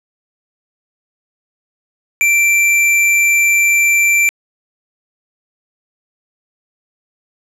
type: tone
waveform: square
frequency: 2349 Hz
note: D7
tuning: in tune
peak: -10 dBFS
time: 2.21-4.29 s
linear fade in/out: 0 ms
effects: low-pass 12000 Hz 12 dB/octave